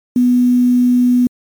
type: tone with quantisation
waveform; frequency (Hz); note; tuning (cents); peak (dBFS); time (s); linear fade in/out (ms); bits
sine; 246.9; B3; 0; -8; 0.16-1.27; 2; 6
effects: MP3 96 kbps